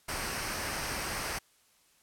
pink noise with comb filter, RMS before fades -35 dBFS, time 0.08-1.39 s, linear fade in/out 10 ms, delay 0.28 ms, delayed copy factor -0.5, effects white hiss -66 dBFS RMS until 2.02 s + low-pass 12000 Hz 12 dB/octave

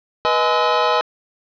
square tone cluster, 488 / 626 / 843 / 1023 / 1288 Hz, B4 / D#5 / G#5 / C6 / E6, -21 / +10 / +26 / -39 / -41 cents, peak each -22 dBFS, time 0.25-1.01 s, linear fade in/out 0 ms, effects resampled to 11025 Hz + 7-bit

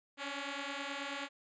5% pulse beating tone pair, 275.7 / 285.1 Hz, C#4 / C#4, -9 / +49 cents, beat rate 9.4 Hz, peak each -30 dBFS, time 0.17-1.29 s, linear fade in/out 50 ms, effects resampled to 16000 Hz

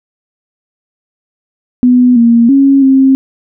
sine tone with pitch steps, 248.3 / 233.5 / 274.5 / 267 Hz, B3 / A#3 / C#4 / C4, +9 / +3 / -17 / +35 cents, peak -3 dBFS, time 1.83-3.15 s, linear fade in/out 0 ms, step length 330 ms, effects none

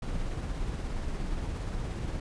brown noise with tremolo, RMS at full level -32 dBFS, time 0.02-2.2 s, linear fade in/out 5 ms, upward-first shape sine, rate 17 Hz, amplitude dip 25%, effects resampled to 22050 Hz

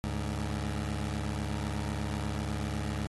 20% pulse tone pair together, 71.92 / 103.83 Hz, D2 / G#2, -36 / 0 cents, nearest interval tritone, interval 636 cents, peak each -29 / -30 dBFS, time 0.04-3.07 s, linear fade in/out 0 ms, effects AAC 32 kbps

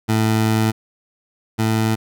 20% pulse tone pair in turn, 110.2 / 110.64 Hz, A2 / A2, +3 / +10 cents, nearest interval unison, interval 7 cents, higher second, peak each -10 / -11 dBFS, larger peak first, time 0.08-0.72 / 1.58-1.96 s, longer first, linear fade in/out 20 ms, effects none

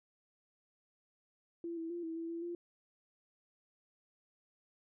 sine tone with pitch steps, 338.6 / 328 / 345.5 / 326 / 331.1 / 335.4 / 345.7 Hz, E4 / E4 / F4 / E4 / E4 / E4 / F4, +46 / -9 / -19 / -19 / +8 / +30 / -18 cents, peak -38 dBFS, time 1.64-2.55 s, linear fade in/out 2 ms, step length 130 ms, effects none

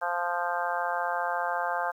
harmonic tone, 174.61 Hz, F3, in tune, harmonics 3 / 4 / 5 / 6 / 7 / 8 / 9, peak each -36 / -32 / -32 / -36 / -36 / -39 / -34 dBFS, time 0.01-1.92 s, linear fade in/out 20 ms, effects 10-bit

